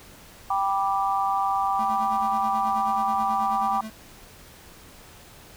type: chord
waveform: sine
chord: G major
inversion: none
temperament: just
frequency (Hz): 784 / 980 / 1176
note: G5 / B5 / D6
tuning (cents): 0 / -14 / +2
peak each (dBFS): -24 / -28 / -26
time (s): 0.5-3.81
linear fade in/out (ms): 5
type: tone with tremolo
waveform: square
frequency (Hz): 218.9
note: A3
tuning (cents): -9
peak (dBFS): -33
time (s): 1.79-3.9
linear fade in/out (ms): 2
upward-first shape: sine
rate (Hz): 9.3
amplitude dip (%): 80
effects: pink hiss -48 dBFS RMS until 5.56 s